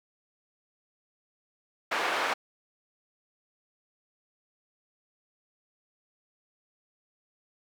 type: band-pass noise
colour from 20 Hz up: white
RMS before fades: -29 dBFS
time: 1.91-2.34 s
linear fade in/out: 10 ms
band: 520 to 1700 Hz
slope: 12 dB/octave
effects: none